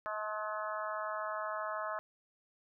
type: harmonic tone with a mistuned harmonic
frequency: 212.9 Hz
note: G#3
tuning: 43 cents sharp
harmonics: 3 / 4 / 5 / 6 / 7 / 8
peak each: -40 / -46 / -41 / -41 / -46 / -47 dBFS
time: 0.06-1.99 s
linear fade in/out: 0 ms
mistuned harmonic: 4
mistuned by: +25 cents
effects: none